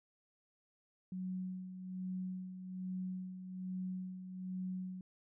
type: tone with tremolo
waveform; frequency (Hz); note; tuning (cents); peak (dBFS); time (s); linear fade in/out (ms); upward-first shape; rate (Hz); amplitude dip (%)
sine; 185; F#3; 0; -37; 1.12-5.01; 2; sine; 1.2; 60
effects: none